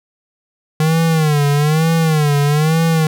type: tone with vibrato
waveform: square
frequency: 153.7 Hz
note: D#3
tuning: 21 cents flat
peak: -12 dBFS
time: 0.8-3.07 s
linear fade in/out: 2 ms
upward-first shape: sine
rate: 1.1 Hz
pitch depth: 120 cents each way
effects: none